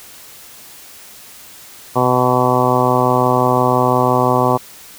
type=harmonic tone; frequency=125.8 Hz; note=B2; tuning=32 cents sharp; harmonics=1 / 2 / 3 / 4 / 5 / 6 / 7 / 8 / 9; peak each=-20 / -20 / -20 / -20 / -20 / -20 / -20 / -20 / -20 dBFS; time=1.95-4.58 s; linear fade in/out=20 ms; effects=white hiss -39 dBFS RMS until 4.98 s